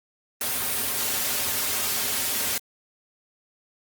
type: noise with comb filter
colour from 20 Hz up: white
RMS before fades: -26 dBFS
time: 0.41-2.58 s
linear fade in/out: 2 ms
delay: 6 ms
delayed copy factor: -0.85
effects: high-pass 80 Hz 12 dB/octave + Opus 32 kbps